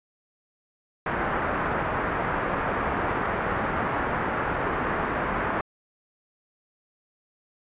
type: low-pass noise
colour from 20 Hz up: white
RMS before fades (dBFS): -27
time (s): 1.06-5.61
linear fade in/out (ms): 2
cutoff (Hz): 1600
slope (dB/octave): 24
effects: resampled to 8000 Hz